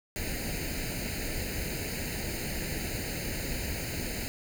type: noise with comb filter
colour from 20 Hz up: pink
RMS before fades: -34 dBFS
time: 0.16-4.28 s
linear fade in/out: 0 ms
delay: 0.44 ms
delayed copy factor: +0.85
effects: none